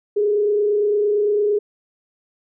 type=tone with frequency modulation; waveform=sine; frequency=415.3 Hz; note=G#4; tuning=in tune; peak=-15 dBFS; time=0.16-1.59 s; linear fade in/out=10 ms; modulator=28.8 Hz; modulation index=0.43; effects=none